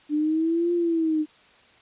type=linear two-way sweep; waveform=sine; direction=up then down; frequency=294.7 to 349.2 to 303 Hz; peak=-20 dBFS; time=0.09-1.26 s; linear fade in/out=50 ms; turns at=0.73 s; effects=white hiss -55 dBFS RMS until 1.81 s + resampled to 8000 Hz